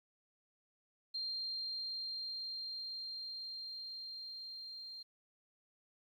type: tone with level ramp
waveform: sine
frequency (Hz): 4186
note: C8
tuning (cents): 0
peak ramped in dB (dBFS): -37 to -46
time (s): 1.14-5.03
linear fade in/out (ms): 10
effects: 12-bit